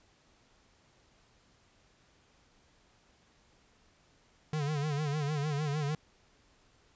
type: tone with vibrato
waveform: square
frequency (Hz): 147.9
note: D3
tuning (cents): +13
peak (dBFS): -31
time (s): 4.53-5.95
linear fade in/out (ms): 2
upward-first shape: sine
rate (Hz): 6.6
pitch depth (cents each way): 92
effects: pink hiss -66 dBFS RMS until 6.95 s + resampled to 16000 Hz